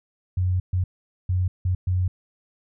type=tone bursts at uneven times; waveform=sine; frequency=91.4 Hz; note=F#2; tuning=21 cents flat; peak=-19 dBFS; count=5; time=0.37-0.6 / 0.73-0.84 / 1.29-1.48 / 1.65-1.75 / 1.87-2.08 s; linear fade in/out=5 ms; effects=none